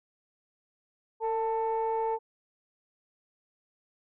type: tone pair together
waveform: sine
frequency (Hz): 451.8 / 886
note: A4 / A5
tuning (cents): +46 / +12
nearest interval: octave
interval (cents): 1166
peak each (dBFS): -28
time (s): 1.2-2.19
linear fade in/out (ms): 50
effects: tanh soft clip ceiling -22 dBFS